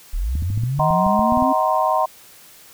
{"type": "linear sweep", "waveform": "sine", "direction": "up", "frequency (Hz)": [32, 272.5], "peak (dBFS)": -19, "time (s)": [0.13, 1.53], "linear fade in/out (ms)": 10}
{"type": "clicks", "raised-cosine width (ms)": 5, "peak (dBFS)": -16, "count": 12, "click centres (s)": [0.354, 0.424, 0.503, 0.576, 0.636, 0.792, 0.907, 1.065, 1.193, 1.323, 1.374, 1.424]}
{"type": "chord", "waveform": "sine", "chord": "C half-diminished seventh", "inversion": "first", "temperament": "just", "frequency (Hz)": [627.9, 753.5, 941.9, 1046.5], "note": ["Eb5", "Gb5", "Bb5", "C6"], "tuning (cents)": [16, 31, 18, 0], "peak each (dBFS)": -21, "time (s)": [0.79, 2.06], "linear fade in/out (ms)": 10}
{"effects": ["white hiss -46 dBFS RMS until 2.73 s"]}